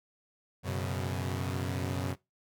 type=chord; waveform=sawtooth; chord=F# suspended fourth; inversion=none; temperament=equal with one note detuned; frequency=92.5 / 124.55 / 138.59 Hz; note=F#2 / B2 / C#3; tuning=0 / +15 / 0 cents; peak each=-30 / -33 / -34 dBFS; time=0.63-2.16 s; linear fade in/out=50 ms; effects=noise-tail reverb RT60 0.2 s tail -20 dB re dry